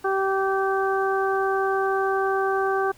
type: harmonic tone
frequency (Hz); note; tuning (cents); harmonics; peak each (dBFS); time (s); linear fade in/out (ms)
387.1; G4; -22; 1 / 2 / 3 / 4; -23 / -26 / -28 / -29; 0.04-2.92; 10
effects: pink hiss -53 dBFS RMS until 2.97 s